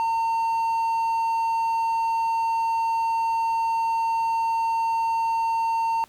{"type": "tone", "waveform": "triangle", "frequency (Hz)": 910, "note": "A#5", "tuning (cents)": -42, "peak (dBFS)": -19, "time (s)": [0, 6.04], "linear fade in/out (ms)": 0, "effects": ["pink hiss -55 dBFS RMS until 6.08 s", "Opus 48 kbps"]}